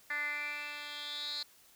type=tone with band-pass filter sweep; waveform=10% pulse; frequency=293.7 Hz; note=D4; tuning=in tune; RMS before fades=-39 dBFS; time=0.1-1.43 s; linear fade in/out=5 ms; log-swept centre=1900 to 4200 Hz; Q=8.4; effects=white hiss -62 dBFS RMS until 1.75 s